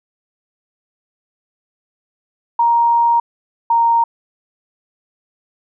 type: tone pair in turn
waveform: sine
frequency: 937 / 928.9 Hz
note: A#5 / A#5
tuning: +9 / -6 cents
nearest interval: unison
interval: 15 cents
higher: first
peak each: -10 dBFS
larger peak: neither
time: 2.59-3.2 / 3.7-4.04 s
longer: first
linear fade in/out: 5 ms
effects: none